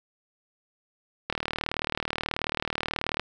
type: click train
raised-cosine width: 0.3 ms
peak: -11 dBFS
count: 74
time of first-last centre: 1.3-3.196 s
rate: 38.5 Hz
effects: none